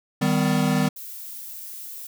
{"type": "chord", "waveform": "square", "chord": "Eb augmented", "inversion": "none", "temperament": "equal with one note detuned", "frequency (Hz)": [155.56, 196, 251.5], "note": ["Eb3", "G3", "B3"], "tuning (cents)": [0, 0, 32], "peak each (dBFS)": -24, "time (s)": [0.21, 0.89], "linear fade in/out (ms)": 10}
{"type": "noise", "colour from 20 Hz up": "violet", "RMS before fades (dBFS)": -37, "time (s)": [0.96, 2.07], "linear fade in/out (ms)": 5}
{"effects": []}